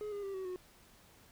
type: tone with pitch steps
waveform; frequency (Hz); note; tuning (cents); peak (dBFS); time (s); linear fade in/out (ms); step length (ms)
triangle; 421.5 / 406.7 / 392.4 / 378.6 / 365.2; G#4 / G#4 / G4 / F#4 / F#4; +26 / -36 / +2 / +40 / -23; -36; 0.01-0.56; 0; 110
effects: pink hiss -62 dBFS RMS until 1.31 s